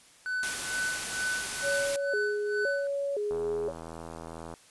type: tone with tremolo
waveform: triangle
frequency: 1500 Hz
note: F#6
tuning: 23 cents sharp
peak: -26 dBFS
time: 0.26-2.87 s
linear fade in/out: 0 ms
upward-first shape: sine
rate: 2.2 Hz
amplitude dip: 85%
type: noise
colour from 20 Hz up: white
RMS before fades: -34 dBFS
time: 0.43-1.96 s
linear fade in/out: 0 ms
type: tone with vibrato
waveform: sine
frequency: 482.9 Hz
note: B4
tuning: 39 cents flat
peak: -28 dBFS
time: 1.62-3.73 s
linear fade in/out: 50 ms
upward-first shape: square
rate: 0.97 Hz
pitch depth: 260 cents each way
type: click train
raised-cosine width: 1 ms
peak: -27 dBFS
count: 102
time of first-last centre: 3.31-4.539 s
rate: 82.2 Hz
effects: white hiss -57 dBFS RMS until 4.7 s + resampled to 24000 Hz